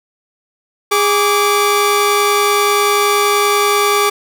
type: tone pair together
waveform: sawtooth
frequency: 410.4 / 1160.8 Hz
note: G#4 / D6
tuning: -21 / -21 cents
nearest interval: octave + tritone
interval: 1800 cents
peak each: -10 dBFS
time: 0.91-4.1 s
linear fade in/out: 10 ms
effects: none